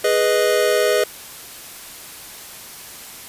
square chord, G# minor, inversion none, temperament equal, 415.3 / 493.9 / 622.3 Hz, G#4 / B4 / D#5, 0 / 0 / 0 cents, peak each -20 dBFS, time 0.04-1.04 s, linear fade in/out 5 ms, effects white hiss -37 dBFS RMS until 3.28 s + resampled to 32000 Hz

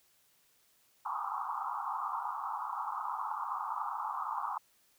pink band-pass noise, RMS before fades -37 dBFS, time 1.05-4.58 s, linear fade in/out 5 ms, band 800 to 1300 Hz, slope 96 dB/octave, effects white hiss -69 dBFS RMS until 4.98 s

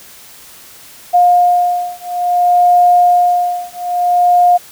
sine beating tone pair, 710 / 710.58 Hz, F5 / F5, +28 / +30 cents, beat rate 0.58 Hz, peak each -11 dBFS, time 1.13-4.58 s, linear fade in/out 20 ms, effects white hiss -38 dBFS RMS until 4.71 s

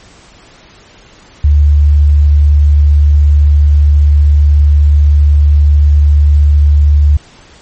sine tone, 73.2 Hz, D2, 5 cents flat, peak -3 dBFS, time 1.44-7.17 s, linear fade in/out 5 ms, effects pink hiss -40 dBFS RMS until 7.61 s + MP3 32 kbps

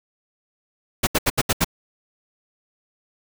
pink noise bursts, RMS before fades -18 dBFS, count 6, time 1.03-1.646 s, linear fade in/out 10 ms, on 41 ms, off 74 ms, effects none

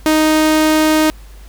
sawtooth tone, 311.1 Hz, D#4, in tune, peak -6 dBFS, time 0.06-1.1 s, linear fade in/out 0 ms, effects added 50 Hz sine -34 dBFS peak until 1.48 s + pink hiss -46 dBFS RMS until 1.48 s

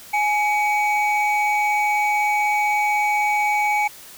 triangle tone pair together, 837.3 / 2258 Hz, G#5 / C#7, +14 / +31 cents, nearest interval octave + perfect fourth, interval 1717 cents, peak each -17 / -20 dBFS, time 0.13-3.88 s, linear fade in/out 10 ms, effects white hiss -42 dBFS RMS until 4.17 s

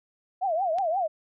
sine tone with vibrato, 703 Hz, F5, 11 cents sharp, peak -23 dBFS, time 0.41-1.08 s, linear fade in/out 20 ms, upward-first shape triangle, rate 5.7 Hz, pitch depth 240 cents each way
click, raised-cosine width 0.2 ms, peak -24 dBFS, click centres 0.785 s
effects none

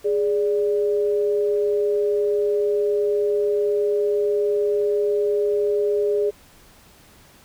sine tone pair together, 413.7 / 585 Hz, G#4 / D5, -7 / -7 cents, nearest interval tritone, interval 600 cents, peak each -18 / -27 dBFS, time 0.04-6.31 s, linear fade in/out 20 ms, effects pink hiss -51 dBFS RMS until 7.44 s

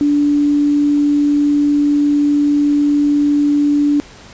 sine tone with quantisation, 290.8 Hz, D4, 17 cents flat, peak -10 dBFS, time 0.01-4 s, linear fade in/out 0 ms, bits 6, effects pink hiss -39 dBFS RMS until 4.33 s + resampled to 16000 Hz

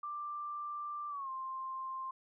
sine tone with pitch glide, 1181 to 1052.2 Hz, D6 to C6, +9 to +9 cents, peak -38 dBFS, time 0.03-2.11 s, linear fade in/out 5 ms, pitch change -200 cents, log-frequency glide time 1.09-1.3 s, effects none

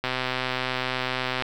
click train, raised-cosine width 0.3 ms, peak -10 dBFS, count 178, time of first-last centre 0.04-1.423 s, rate 128 Hz, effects 8-bit

